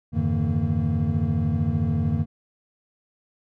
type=tone cluster; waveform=triangle; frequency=86.6 / 101.9 / 144.8 / 158.2 / 229.6 Hz; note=F2 / G#2 / D3 / D#3 / A#3; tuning=-14 / -32 / -24 / +29 / -26 cents; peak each=-25 dBFS; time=0.12-2.26 s; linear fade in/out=50 ms; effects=none